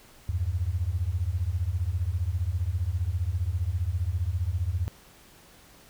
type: beating tone pair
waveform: sine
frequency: 80.7 / 95.7 Hz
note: E2 / G2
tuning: -36 / -41 cents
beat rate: 15 Hz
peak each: -28 dBFS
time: 0.29-4.88 s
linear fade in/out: 0 ms
effects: pink hiss -54 dBFS RMS until 5.89 s

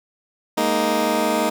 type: chord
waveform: 15% pulse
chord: Ab suspended second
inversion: none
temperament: just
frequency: 207.7 / 233.6 / 311.5 Hz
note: Ab3 / Bb3 / Eb4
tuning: 0 / +4 / +2 cents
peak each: -19 / -16 / -16 dBFS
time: 0.57-1.5 s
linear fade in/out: 10 ms
effects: none

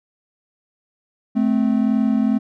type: tone pair together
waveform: triangle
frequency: 217.4 / 259.6 Hz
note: A3 / C4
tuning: -21 / -13 cents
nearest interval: minor third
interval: 308 cents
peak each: -15 / -17 dBFS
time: 1.35-2.39 s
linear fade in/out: 20 ms
effects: none

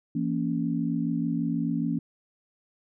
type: chord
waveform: sine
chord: A# diminished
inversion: second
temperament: just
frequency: 167.82 / 233.1 / 279.7 Hz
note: E3 / A#3 / C#4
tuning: +31 / 0 / +16 cents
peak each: -29 dBFS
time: 0.15-1.99 s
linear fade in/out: 5 ms
effects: none

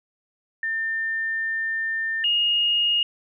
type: tone pair in turn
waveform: sine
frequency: 1800 / 2857 Hz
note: A6 / F7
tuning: +39 / +39 cents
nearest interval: minor sixth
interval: 800 cents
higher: second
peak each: -23 / -18 dBFS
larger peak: second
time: 0.63-2.24 / 2.24-3.03 s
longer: first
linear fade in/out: 2 ms
effects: none

